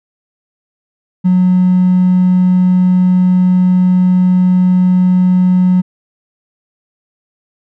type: tone with hard clipping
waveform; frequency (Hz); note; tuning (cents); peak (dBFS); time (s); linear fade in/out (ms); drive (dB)
triangle; 182.6; F#3; -23; -7; 1.24-5.82; 20; 4
effects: none